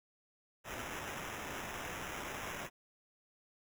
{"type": "noise with sample-and-hold", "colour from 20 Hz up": "white", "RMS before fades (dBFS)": -43, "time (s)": [0.64, 2.7], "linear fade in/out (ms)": 50, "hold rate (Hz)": 4410, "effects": []}